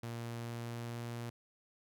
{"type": "tone with pitch glide", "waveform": "sawtooth", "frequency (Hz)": [117.1, 118.26], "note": ["A#2", "A#2"], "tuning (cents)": [8, 25], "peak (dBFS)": -36, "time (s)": [0.03, 1.3], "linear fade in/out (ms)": 5, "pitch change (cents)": 17, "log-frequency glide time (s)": [0.18, 1.01], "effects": []}